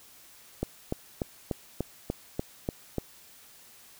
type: click train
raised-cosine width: 2 ms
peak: -15 dBFS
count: 9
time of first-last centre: 0.63-2.983 s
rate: 3.4 Hz
effects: white hiss -54 dBFS RMS until 3.99 s